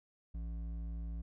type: tone with hard clipping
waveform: triangle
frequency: 56.5 Hz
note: A1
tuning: 47 cents sharp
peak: -40 dBFS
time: 0.34-1.22 s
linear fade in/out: 10 ms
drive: 12 dB
effects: none